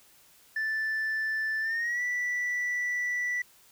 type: tone with pitch glide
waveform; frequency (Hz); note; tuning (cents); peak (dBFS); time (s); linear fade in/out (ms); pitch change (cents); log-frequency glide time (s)
sine; 1760 to 1964.2; A6 to B6; 0 to -10; -25; 0.56-3.42; 5; +190; 1.61-2.02
effects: tanh soft clip ceiling -26 dBFS + white hiss -59 dBFS RMS until 3.71 s